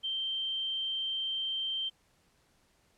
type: tone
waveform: sine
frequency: 3136 Hz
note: G7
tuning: in tune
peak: -31 dBFS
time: 0.03-1.9 s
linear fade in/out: 20 ms
effects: pink hiss -69 dBFS RMS until 2.97 s + low-pass 11000 Hz 12 dB/octave